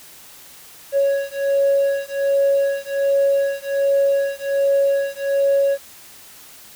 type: beating tone pair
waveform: triangle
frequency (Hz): 554.4 / 555.7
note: C#5 / C#5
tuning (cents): 0 / +4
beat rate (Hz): 1.3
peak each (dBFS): -16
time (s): 0.92-5.78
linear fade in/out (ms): 50
effects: tanh soft clip ceiling -9 dBFS + white hiss -43 dBFS RMS until 6.75 s